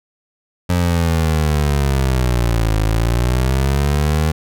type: linear two-way sweep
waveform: 25% pulse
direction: down then up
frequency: 89.6 to 52.9 to 79.1 Hz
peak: -10 dBFS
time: 0.69-4.32 s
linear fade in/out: 10 ms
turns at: 2.79 s
effects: none